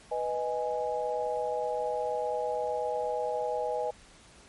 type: chord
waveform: sine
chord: G# minor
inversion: first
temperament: equal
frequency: 493.9 / 622.3 / 830.6 Hz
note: B4 / D#5 / G#5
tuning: 0 / 0 / 0 cents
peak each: -32 / -33 / -33 dBFS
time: 0.11-3.91 s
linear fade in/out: 10 ms
effects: pink hiss -55 dBFS RMS until 4.48 s + MP3 48 kbps